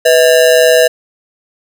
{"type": "ring-modulated tone", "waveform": "square", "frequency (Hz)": 567, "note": "C#5", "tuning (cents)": 39, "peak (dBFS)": -3, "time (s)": [0.05, 0.88], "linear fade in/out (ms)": 10, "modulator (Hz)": 71.6, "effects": []}